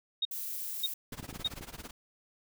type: tone bursts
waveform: sine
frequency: 3729 Hz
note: A#7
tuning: in tune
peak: -27 dBFS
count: 3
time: 0.22-1.476 s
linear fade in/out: 5 ms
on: 32 ms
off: 580 ms
type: noise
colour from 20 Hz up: violet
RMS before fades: -38 dBFS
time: 0.31-0.94 s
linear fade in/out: 5 ms
type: noise with tremolo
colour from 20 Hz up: pink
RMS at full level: -42 dBFS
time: 1.12-1.91 s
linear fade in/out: 5 ms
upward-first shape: sine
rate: 18 Hz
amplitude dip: 90%
type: clicks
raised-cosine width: 3 ms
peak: -32 dBFS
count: 9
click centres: 1.124 / 1.198 / 1.229 / 1.291 / 1.328 / 1.361 / 1.398 / 1.537 / 1.61 s
effects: none